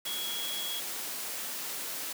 sine tone in noise, 3333 Hz, G#7, 5 cents sharp, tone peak -35 dBFS, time 0.06-0.8 s, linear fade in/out 5 ms, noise white, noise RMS -37 dBFS, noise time 0.05-2.13 s, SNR -1 dB, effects high-pass 200 Hz 12 dB/octave

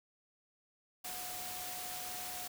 sine tone in noise, 728 Hz, F#5, 28 cents flat, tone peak -48 dBFS, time 1.04-2.48 s, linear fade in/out 10 ms, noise white, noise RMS -43 dBFS, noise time 1.04-2.48 s, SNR -8 dB, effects none

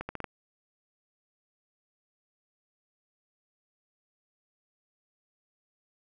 accelerating click train, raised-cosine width 0.5 ms, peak -20 dBFS, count 5, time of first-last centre 0.01-0.243 s, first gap 80 ms, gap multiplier 0.79, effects none

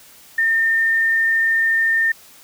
sine tone, 1813 Hz, A#6, 49 cents flat, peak -14 dBFS, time 0.38-2.12 s, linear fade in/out 5 ms, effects white hiss -46 dBFS RMS until 2.43 s

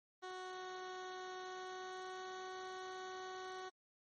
15% pulse tone with pitch glide, 370 to 372.8 Hz, F#4 to F#4, 0 to +13 cents, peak -39 dBFS, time 0.22-3.7 s, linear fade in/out 20 ms, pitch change +13 cents, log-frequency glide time 1.38-2.34 s, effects low-pass 6000 Hz 12 dB/octave + MP3 32 kbps

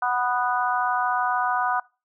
harmonic tone, 246.9 Hz, B3, in tune, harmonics 3 / 4 / 5 / 6, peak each -25 / -26 / -27 / -28 dBFS, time 0.02-1.8 s, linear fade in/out 5 ms, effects noise-tail reverb RT60 0.3 s tail -23 dB re dry

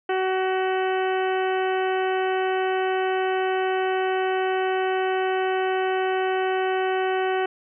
harmonic tone, 376.1 Hz, F#4, 28 cents sharp, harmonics 1 / 2 / 3 / 4 / 5 / 6 / 7 / 8, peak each -23 / -26 / -35 / -32 / -35 / -41 / -39 / -39 dBFS, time 0.09-7.46 s, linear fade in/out 5 ms, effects none

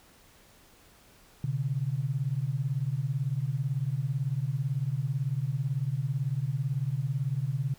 sine beating tone pair, 126.3 / 144.3 Hz, B2 / D3, +39 / -30 cents, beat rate 18 Hz, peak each -30 dBFS, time 1.44-7.74 s, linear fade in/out 2 ms, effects pink hiss -58 dBFS RMS until 7.78 s

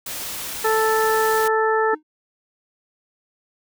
white noise, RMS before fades -30 dBFS, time 0.06-1.48 s, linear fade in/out 5 ms
harmonic tone, 440 Hz, A4, in tune, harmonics 1 / 2 / 3 / 4, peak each -19 / -22 / -24 / -25 dBFS, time 0.64-1.95 s, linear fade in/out 10 ms
triangle tone with exponential decay, 308.1 Hz, D#4, 17 cents flat, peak -24 dBFS, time 1.93-2.03 s, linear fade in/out 5 ms, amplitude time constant 21 ms
effects none

